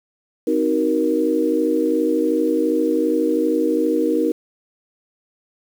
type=chord; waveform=sine; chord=C half-diminished seventh; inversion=none; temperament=just; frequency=261.6 / 314 / 376.7 / 470.9 Hz; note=C4 / Eb4 / Gb4 / Bb4; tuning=0 / +16 / +31 / +18 cents; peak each=-24 / -19 / -25 / -20 dBFS; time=0.47-4.32 s; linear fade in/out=5 ms; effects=7-bit